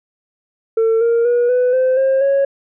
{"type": "tone with pitch steps", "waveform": "sine", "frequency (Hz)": [450, 465.6, 481.7, 498.4, 515.7, 533.6, 552.1], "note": ["A4", "A#4", "B4", "B4", "C5", "C5", "C#5"], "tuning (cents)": [39, -2, -43, 16, -25, 34, -7], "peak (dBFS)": -9, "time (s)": [0.77, 2.45], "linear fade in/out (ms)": 5, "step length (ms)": 240, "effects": ["tanh soft clip ceiling -10 dBFS"]}